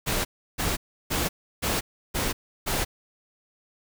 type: noise bursts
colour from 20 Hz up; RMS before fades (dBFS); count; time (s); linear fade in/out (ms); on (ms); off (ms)
pink; -26; 6; 0.06-2.85; 20; 190; 330
effects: none